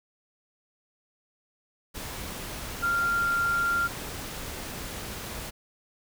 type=tone in noise; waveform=sine; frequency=1389 Hz; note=F6; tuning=10 cents flat; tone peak=-23 dBFS; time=2.82-3.88 s; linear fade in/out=20 ms; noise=pink; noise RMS=-37 dBFS; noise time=1.94-5.51 s; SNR=+11 dB; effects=none